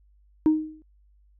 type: tone with exponential decay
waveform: sine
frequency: 311.1 Hz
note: D#4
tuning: in tune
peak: -11 dBFS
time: 0.46-0.82 s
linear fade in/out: 0 ms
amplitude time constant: 77 ms
effects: tanh soft clip ceiling -13 dBFS + added 50 Hz sine -56 dBFS peak until 1.39 s